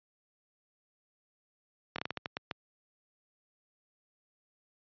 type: slowing click train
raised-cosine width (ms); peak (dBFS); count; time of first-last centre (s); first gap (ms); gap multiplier
0.3; -18; 9; 1.96-2.512; 24; 1.29
effects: high-pass 100 Hz 12 dB/octave + resampled to 11025 Hz